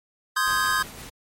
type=chord; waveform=square; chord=Ab major seventh; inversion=first; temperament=equal; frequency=1046.5 / 1244.5 / 1568 / 1661.2 Hz; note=C6 / Eb6 / G6 / Ab6; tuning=0 / 0 / 0 / 0 cents; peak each=-27 dBFS; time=0.36-0.83 s; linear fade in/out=10 ms
type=noise with tremolo; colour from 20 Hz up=pink; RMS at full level=-39 dBFS; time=0.46-1.1 s; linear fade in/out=10 ms; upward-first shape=triangle; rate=5.8 Hz; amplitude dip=35%
effects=MP3 64 kbps